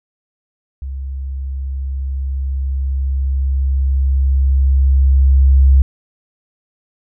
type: tone with level ramp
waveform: sine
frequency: 67.2 Hz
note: C2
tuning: 47 cents sharp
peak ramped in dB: -22 to -5 dBFS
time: 0.82-5.82 s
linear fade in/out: 0 ms
effects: none